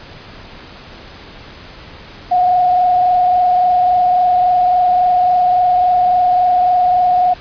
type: tone with frequency modulation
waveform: sine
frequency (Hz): 724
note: F#5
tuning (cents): -38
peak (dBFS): -9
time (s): 2.31-7.34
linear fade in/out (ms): 10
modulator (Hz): 23.6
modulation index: 0.55
effects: pink hiss -36 dBFS RMS until 7.4 s + resampled to 11025 Hz